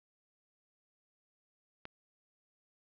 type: click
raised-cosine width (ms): 0.3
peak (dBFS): -27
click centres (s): 1.854
effects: low-pass 4000 Hz 12 dB/octave